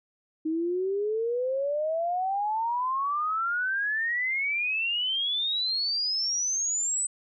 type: exponential sweep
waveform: sine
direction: up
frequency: 311.1 to 8130 Hz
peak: -25 dBFS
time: 0.45-7.07 s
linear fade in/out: 10 ms
effects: none